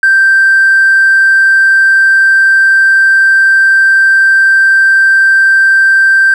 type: tone with hard clipping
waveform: sine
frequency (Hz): 1568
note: G6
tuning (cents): 0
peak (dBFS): -4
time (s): 0.03-6.34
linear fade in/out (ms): 2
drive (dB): 1
effects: none